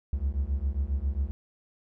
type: beating tone pair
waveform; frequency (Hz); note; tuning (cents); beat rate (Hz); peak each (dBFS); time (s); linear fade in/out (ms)
triangle; 65.41 / 72.81; C2 / D2; 0 / -14; 7.4; -27; 0.13-1.31; 0
effects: none